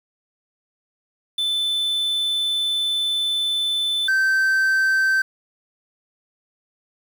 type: tone pair in turn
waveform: triangle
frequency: 3520 / 1552.2 Hz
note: A7 / G6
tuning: 0 / -18 cents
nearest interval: octave + major second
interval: 1418 cents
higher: first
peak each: -18 / -14 dBFS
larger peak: second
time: 1.38-4.08 / 4.08-5.22 s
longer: first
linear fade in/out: 5 ms
effects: 7-bit